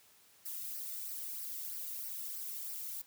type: noise with flanger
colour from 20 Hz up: violet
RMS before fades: -42 dBFS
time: 0.45-3.02 s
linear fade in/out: 10 ms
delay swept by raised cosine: 0.28 to 1.27 ms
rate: 3.1 Hz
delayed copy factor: -0.6
effects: white hiss -64 dBFS RMS until 3.06 s + high-pass 60 Hz 12 dB/octave